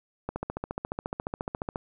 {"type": "click train", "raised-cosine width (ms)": 1, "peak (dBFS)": -17, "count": 22, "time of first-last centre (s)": [0.29, 1.759], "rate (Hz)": 14.3, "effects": []}